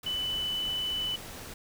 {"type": "tone in noise", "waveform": "sine", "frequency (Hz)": 2991, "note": "F#7", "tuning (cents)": 18, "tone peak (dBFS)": -29, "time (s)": [0.06, 1.16], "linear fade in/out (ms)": 5, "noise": "pink", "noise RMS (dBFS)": -43, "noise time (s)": [0.03, 1.54], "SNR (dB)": 11, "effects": []}